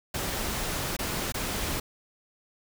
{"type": "noise with dropouts", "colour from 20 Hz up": "pink", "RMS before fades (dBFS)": -31, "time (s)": [0.14, 1.8], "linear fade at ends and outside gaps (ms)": 5, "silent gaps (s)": [[0.967, 0.989], [1.322, 1.342]], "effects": []}